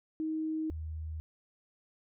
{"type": "tone pair in turn", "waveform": "sine", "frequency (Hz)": [315.1, 78.78], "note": ["D#4", "D#2"], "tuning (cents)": [22, 22], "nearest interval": "2 octaves", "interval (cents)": 2400, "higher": "first", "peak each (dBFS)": [-31, -36], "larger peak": "first", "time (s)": [[0.2, 0.7], [0.7, 1.2]], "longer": "neither", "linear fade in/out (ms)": 0, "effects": []}